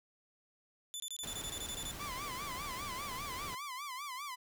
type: tone bursts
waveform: 20% pulse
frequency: 3504 Hz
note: A7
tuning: 8 cents flat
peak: -34 dBFS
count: 12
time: 0.94-1.912 s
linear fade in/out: 0 ms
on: 59 ms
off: 24 ms
type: noise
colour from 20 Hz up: pink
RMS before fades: -46 dBFS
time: 1.23-3.55 s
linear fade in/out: 5 ms
type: tone with vibrato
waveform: sawtooth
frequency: 1087 Hz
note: C#6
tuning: 34 cents flat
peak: -37 dBFS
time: 1.99-4.36 s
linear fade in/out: 20 ms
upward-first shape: sine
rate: 5 Hz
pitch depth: 150 cents each way
effects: none